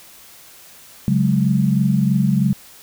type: chord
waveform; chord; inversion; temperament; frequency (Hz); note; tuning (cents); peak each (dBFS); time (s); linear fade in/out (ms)
sine; C# suspended fourth; none; just; 138.59 / 184.79 / 207.9; C#3 / F#3 / G#3; 0 / -2 / +2; -18; 1.08-2.53; 0
effects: white hiss -44 dBFS RMS until 2.82 s